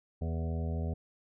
harmonic tone with a mistuned harmonic, 81.7 Hz, E2, 15 cents flat, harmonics 1 / 2 / 3 / 5 / 6 / 7 / 8 / 9, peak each -32 / -38 / -42 / -46 / -48 / -49 / -50 / -51 dBFS, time 0.21-0.94 s, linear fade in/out 10 ms, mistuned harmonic 7, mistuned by +19 cents, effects none

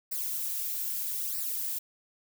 violet noise with flanger, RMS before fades -33 dBFS, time 0.11-1.79 s, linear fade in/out 10 ms, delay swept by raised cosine 0.3 to 4.6 ms, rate 0.79 Hz, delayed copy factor -0.8, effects none

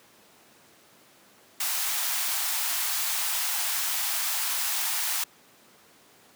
white high-pass noise, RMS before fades -28 dBFS, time 1.6-5.24 s, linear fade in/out 5 ms, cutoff 700 Hz, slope 48 dB/octave, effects pink hiss -56 dBFS RMS until 6.35 s + high-pass 200 Hz 12 dB/octave

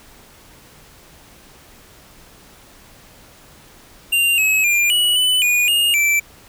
square tone with pitch steps, 2784 / 2567 / 2399 / 2931 / 2997 / 2451 / 2838 / 2333 Hz, F7 / E7 / D7 / F#7 / F#7 / D#7 / F7 / D7, -6 / -47 / +36 / -17 / +22 / -27 / +27 / -12 cents, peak -14 dBFS, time 4.12-6.2 s, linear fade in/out 10 ms, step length 260 ms, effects pink hiss -46 dBFS RMS until 6.48 s

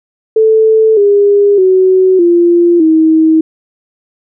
sine tone with pitch steps, 440 / 405.8 / 374.3 / 345.2 / 318.4 Hz, A4 / G#4 / F#4 / F4 / D#4, 0 / -40 / +20 / -20 / +40 cents, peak -4 dBFS, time 0.36-3.41 s, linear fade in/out 5 ms, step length 610 ms, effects none

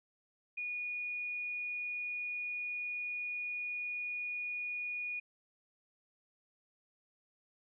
sine tone, 2453 Hz, D#7, 25 cents flat, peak -36 dBFS, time 0.57-5.2 s, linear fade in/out 10 ms, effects none

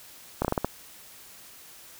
slowing click train, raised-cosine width 1 ms, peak -10 dBFS, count 6, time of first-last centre 0.42-0.646 s, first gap 27 ms, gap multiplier 1.26, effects white hiss -49 dBFS RMS until 1.99 s

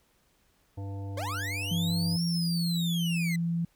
harmonic tone, 98.7 Hz, G2, 12 cents sharp, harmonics 1 / 3 / 5 / 7 / 9, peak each -34 / -44 / -48 / -51 / -53 dBFS, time 0.77-2.17 s, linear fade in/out 10 ms
40% pulse linear two-way sweep, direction up then down, 493.9 to 5588 to 1988 Hz, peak -32 dBFS, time 1.17-3.36 s, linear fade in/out 5 ms, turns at 2.25 s
sine tone with pitch glide, 170 to 168.92 Hz, F3 to E3, -46 to +43 cents, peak -26 dBFS, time 1.71-3.65 s, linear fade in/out 5 ms, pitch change -11 cents, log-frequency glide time 2.83-3.06 s
effects pink hiss -68 dBFS RMS until 3.75 s

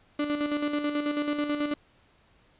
35% pulse tone with tremolo, 294 Hz, D4, 2 cents sharp, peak -23 dBFS, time 0.19-1.74 s, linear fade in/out 5 ms, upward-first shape square, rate 9.2 Hz, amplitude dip 50%, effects pink hiss -62 dBFS RMS until 2.59 s + resampled to 8000 Hz

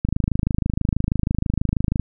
click train, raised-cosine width 5 ms, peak -7 dBFS, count 52, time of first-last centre 0.05-1.997 s, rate 26.2 Hz, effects none

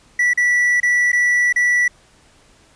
triangle tone with dropouts, 1956 Hz, B6, 17 cents flat, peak -11 dBFS, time 0.19-1.88 s, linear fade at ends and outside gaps 5 ms, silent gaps 0.335-0.374 / 0.802-0.83 / 1.119-1.129 / 1.527-1.56 s, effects pink hiss -52 dBFS RMS until 2.75 s + resampled to 22050 Hz

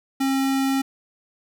square tone, 269.6 Hz, C#4, 48 cents flat, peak -20 dBFS, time 0.2-0.82 s, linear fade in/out 10 ms, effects none

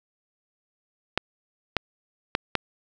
clicks, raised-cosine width 0.3 ms, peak -5 dBFS, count 4, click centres 1.176 / 1.767 / 2.351 / 2.553 s, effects none

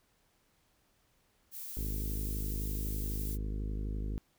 violet noise, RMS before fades -43 dBFS, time 1.51-3.38 s, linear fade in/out 50 ms
harmonic tone, 51.91 Hz, G#1, in tune, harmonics 1 / 2 / 3 / 4 / 5 / 6 / 7 / 8 / 9, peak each -34 / -43 / -47 / -47 / -48 / -51 / -54 / -55 / -57 dBFS, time 1.77-4.18 s, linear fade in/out 0 ms
effects pink hiss -72 dBFS RMS until 4.38 s

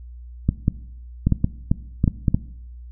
clicks, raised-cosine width 5 ms, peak -4 dBFS, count 10, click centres 0.49 / 0.681 / 1.27 / 1.323 / 1.444 / 1.715 / 2.041 / 2.078 / 2.282 / 2.345 s, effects noise-tail reverb RT60 0.8 s tail -19 dB re dry + added 60 Hz sine -36 dBFS peak until 2.91 s

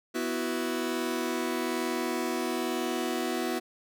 sawtooth chord, B suspended fourth, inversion none, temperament just, 246.9 / 329.3 / 370.4 Hz, B3 / E4 / F#4, 0 / -2 / +2 cents, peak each -29 dBFS, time 0.14-3.6 s, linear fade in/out 20 ms, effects none

